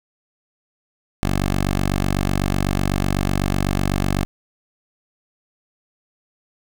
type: tone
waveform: 10% pulse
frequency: 48 Hz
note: G1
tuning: 36 cents flat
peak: -10 dBFS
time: 1.23-4.25 s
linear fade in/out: 0 ms
effects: none